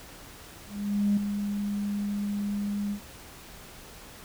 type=tone with ADSR envelope; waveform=sine; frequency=203.9 Hz; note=G#3; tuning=32 cents flat; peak=-19 dBFS; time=0.67-3 s; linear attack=500 ms; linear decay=4 ms; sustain=-8 dB; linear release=86 ms; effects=tanh soft clip ceiling -16 dBFS + pink hiss -47 dBFS RMS until 4.24 s